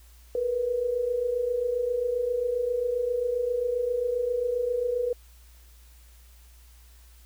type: tone pair together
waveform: sine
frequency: 464 / 491.5 Hz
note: A#4 / B4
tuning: -8 / -8 cents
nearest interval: minor second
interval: 100 cents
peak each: -31 / -25 dBFS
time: 0.35-5.13 s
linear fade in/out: 2 ms
effects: added 59 Hz sine -50 dBFS peak until 7.25 s + white hiss -59 dBFS RMS until 7.25 s